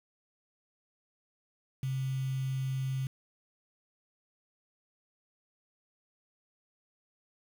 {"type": "tone with quantisation", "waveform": "sine", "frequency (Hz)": 132.5, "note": "C3", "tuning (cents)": 22, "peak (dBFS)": -30, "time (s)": [1.83, 3.07], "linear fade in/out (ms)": 2, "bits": 8, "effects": []}